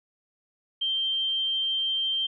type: tone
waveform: sine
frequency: 3147 Hz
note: G7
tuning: 6 cents sharp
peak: -24 dBFS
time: 0.81-2.27 s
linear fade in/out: 10 ms
effects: none